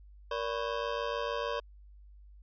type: ring-modulated tone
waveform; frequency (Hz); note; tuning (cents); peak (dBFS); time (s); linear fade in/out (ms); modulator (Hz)
25% pulse; 523.3; C5; 0; -25; 0.31-1.6; 5; 53.3
effects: added 50 Hz sine -51 dBFS peak until 2.42 s + resampled to 11025 Hz